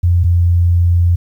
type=tone pair in turn; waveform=sine; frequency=87.31 / 86.83 Hz; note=F2 / F2; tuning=0 / -9 cents; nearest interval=unison; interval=9 cents; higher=first; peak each=-8 dBFS; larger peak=neither; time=0.03-0.24 / 0.24-1.16 s; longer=second; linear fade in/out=10 ms; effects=8-bit